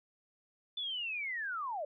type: linear sweep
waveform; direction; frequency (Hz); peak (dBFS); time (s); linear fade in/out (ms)
sine; down; 3520 to 554.4; -35; 0.77-1.85; 5
effects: none